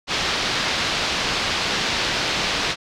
white low-pass noise, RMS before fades -23 dBFS, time 0.07-2.76 s, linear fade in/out 50 ms, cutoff 4800 Hz, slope 24 dB/octave, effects none

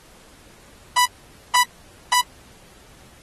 sawtooth tone bursts, 987.8 Hz, B5, in tune, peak -10 dBFS, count 3, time 0.96-2.214 s, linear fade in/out 10 ms, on 98 ms, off 480 ms, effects pink hiss -50 dBFS RMS until 3.22 s + AAC 32 kbps

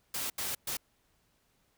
white noise bursts at uneven times, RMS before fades -35 dBFS, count 3, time 0.14-0.3 / 0.38-0.55 / 0.67-0.77 s, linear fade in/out 5 ms, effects pink hiss -72 dBFS RMS until 1.77 s

